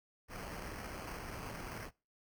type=noise with sample-and-hold; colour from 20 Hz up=pink; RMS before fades=-45 dBFS; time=0.28-1.91 s; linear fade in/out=50 ms; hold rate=3675 Hz; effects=noise-tail reverb RT60 0.3 s tail -23 dB re dry